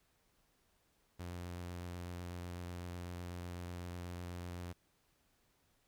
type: tone with vibrato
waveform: sawtooth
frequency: 88.1 Hz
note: F2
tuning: 16 cents sharp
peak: -39 dBFS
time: 1.19-4.73 s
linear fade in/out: 10 ms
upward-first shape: sine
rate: 8 Hz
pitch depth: 13 cents each way
effects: pink hiss -75 dBFS RMS until 5.87 s